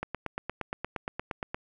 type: click train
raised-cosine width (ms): 0.5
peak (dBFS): -17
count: 14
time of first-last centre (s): 0.03-1.545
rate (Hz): 8.58
effects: none